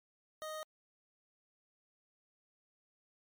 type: tone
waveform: 25% pulse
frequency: 622 Hz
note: D#5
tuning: 1 cent flat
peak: -37 dBFS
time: 0.42-0.63 s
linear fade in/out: 0 ms
effects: MP3 96 kbps